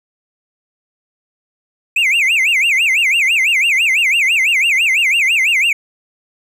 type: tone with vibrato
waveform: triangle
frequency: 2399 Hz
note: D7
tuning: 36 cents sharp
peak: -9 dBFS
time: 1.96-5.73 s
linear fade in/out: 5 ms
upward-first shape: sine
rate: 6 Hz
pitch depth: 280 cents each way
effects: none